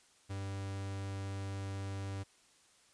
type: tone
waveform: 45% pulse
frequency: 98 Hz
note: G2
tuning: in tune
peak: -38 dBFS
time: 0.29-2.24 s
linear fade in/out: 20 ms
effects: white hiss -66 dBFS RMS until 2.93 s + resampled to 22050 Hz

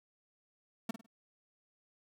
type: tone with echo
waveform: 45% pulse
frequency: 225.6 Hz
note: A3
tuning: 44 cents sharp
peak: -32 dBFS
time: 0.89-0.91 s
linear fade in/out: 5 ms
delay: 51 ms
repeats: 3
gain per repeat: -10 dB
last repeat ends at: 1.063 s
effects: none

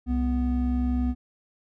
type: tone pair together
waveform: triangle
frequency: 65.41 / 247 Hz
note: C2 / B3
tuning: 0 / 0 cents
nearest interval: octave + major seventh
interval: 2300 cents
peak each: -23 dBFS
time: 0.06-1.15 s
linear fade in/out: 50 ms
effects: none

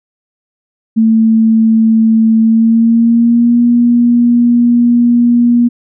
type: tone with pitch glide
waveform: sine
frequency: 223.1 to 239.1 Hz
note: A3 to A#3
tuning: +24 to +44 cents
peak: -5 dBFS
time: 0.96-5.69 s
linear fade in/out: 20 ms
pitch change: +120 cents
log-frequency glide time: 2.4-3.61 s
effects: none

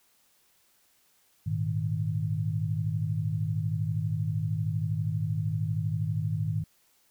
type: chord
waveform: sine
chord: Ab suspended second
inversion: none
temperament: equal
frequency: 103.83 / 116.54 / 155.56 Hz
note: Ab2 / Bb2 / Eb3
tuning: 0 / 0 / 0 cents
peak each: -30 / -33 / -30 dBFS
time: 1.46-6.64 s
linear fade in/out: 10 ms
effects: white hiss -66 dBFS RMS until 7.1 s

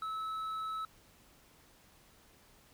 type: tone with hard clipping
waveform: sine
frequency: 1300 Hz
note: E6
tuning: 24 cents flat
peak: -37 dBFS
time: 0.02-0.85 s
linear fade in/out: 2 ms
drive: 4 dB
effects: pink hiss -63 dBFS RMS until 2.73 s

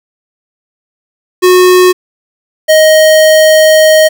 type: tone pair in turn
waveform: square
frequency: 364.8 / 625.7 Hz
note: F#4 / D#5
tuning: -24 / +10 cents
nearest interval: major sixth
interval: 934 cents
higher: second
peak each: -3 dBFS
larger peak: neither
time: 1.42-1.93 / 2.68-4.09 s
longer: second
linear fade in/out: 20 ms
effects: 7-bit

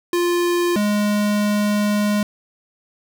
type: tone pair in turn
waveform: square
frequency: 349.2 / 207.6 Hz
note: F4 / G#3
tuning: 0 / 0 cents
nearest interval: major sixth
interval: 900 cents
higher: first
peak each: -17 dBFS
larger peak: neither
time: 0.13-0.76 / 0.76-2.23 s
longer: second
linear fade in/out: 2 ms
effects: none

